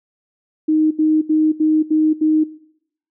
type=tone bursts; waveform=sine; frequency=311.1 Hz; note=D#4; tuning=in tune; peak=-12 dBFS; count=6; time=0.68-2.44 s; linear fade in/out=10 ms; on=230 ms; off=76 ms; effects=noise-tail reverb RT60 0.7 s tail -18 dB re dry